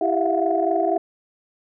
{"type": "tone cluster", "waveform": "sine", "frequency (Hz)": [332.3, 392, 661, 685, 729], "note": ["E4", "G4", "E5", "F5", "F#5"], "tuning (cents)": [14, 0, 5, -34, -26], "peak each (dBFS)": -24, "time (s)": [0.01, 0.98], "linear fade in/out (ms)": 5, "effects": ["tanh soft clip ceiling -6 dBFS"]}